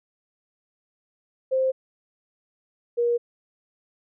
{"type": "tone pair in turn", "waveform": "sine", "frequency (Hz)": [524, 475.1], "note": ["C5", "A#4"], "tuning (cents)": [2, 33], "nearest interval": "major second", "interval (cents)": 169, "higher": "first", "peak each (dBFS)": -19, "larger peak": "neither", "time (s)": [[1.51, 1.72], [2.97, 3.18]], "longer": "neither", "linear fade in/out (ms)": 20, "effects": []}